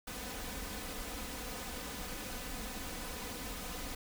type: noise with comb filter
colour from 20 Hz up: pink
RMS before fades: -42 dBFS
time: 0.07-3.95 s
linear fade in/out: 5 ms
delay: 4 ms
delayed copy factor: +0.65
effects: none